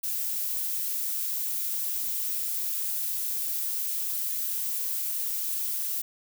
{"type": "noise", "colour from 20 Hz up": "violet", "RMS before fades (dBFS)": -30, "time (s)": [0.03, 6.02], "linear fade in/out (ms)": 10, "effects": []}